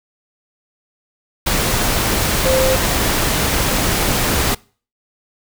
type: tone in noise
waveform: sine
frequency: 523.3 Hz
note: C5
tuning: in tune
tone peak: -14 dBFS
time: 2.45-2.76 s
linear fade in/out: 10 ms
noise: pink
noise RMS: -17 dBFS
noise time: 1.46-4.55 s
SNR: 0 dB
effects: noise-tail reverb RT60 0.4 s tail -24 dB re dry